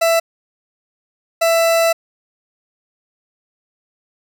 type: tone pair in turn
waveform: 40% pulse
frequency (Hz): 664 / 664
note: E5 / E5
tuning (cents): +12 / +12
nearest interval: unison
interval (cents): 0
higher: neither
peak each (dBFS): -11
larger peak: neither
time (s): 0.01-0.2 / 1.41-1.93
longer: second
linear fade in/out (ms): 10
effects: none